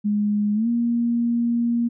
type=tone with pitch glide; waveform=sine; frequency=207.7 to 235.8 Hz; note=G#3 to A#3; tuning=0 to +20 cents; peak=-18 dBFS; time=0.04-1.89 s; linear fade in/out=20 ms; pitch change=+220 cents; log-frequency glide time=0.54-0.68 s; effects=none